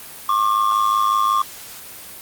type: ring-modulated tone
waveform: triangle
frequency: 1131 Hz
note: C#6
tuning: 34 cents sharp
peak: -10 dBFS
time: 0.29-1.42 s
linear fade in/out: 2 ms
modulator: 52.7 Hz
effects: white hiss -37 dBFS RMS until 2.21 s + Opus 32 kbps